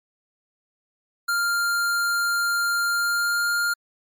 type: tone with pitch glide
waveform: square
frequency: 1396.9 to 1405.8 Hz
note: F6 to F6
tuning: 0 to +11 cents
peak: -21 dBFS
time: 1.28-3.74 s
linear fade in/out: 10 ms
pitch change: +11 cents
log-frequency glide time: 2.86-3.48 s
effects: MP3 96 kbps